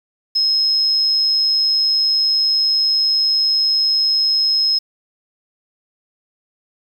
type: tone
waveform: sine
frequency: 5150 Hz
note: E8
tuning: 41 cents flat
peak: -13 dBFS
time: 0.35-4.79 s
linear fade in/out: 10 ms
effects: 7-bit